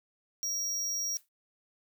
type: tone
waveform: square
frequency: 5660 Hz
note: F8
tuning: 22 cents sharp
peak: -31 dBFS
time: 0.43-1.17 s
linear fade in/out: 0 ms
type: noise with exponential decay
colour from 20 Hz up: blue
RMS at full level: -46 dBFS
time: 1.15-1.29 s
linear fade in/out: 5 ms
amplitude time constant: 30 ms
effects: none